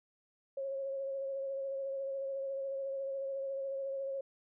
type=tone with vibrato; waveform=sine; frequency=544 Hz; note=C#5; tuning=33 cents flat; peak=-35 dBFS; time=0.57-4.21 s; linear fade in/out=5 ms; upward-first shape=sine; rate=14 Hz; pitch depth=24 cents each way; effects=none